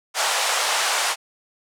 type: band-pass noise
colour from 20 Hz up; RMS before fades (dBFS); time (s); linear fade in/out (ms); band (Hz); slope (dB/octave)
pink; -22; 0.14-1.16; 50; 650 to 9700; 24
effects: none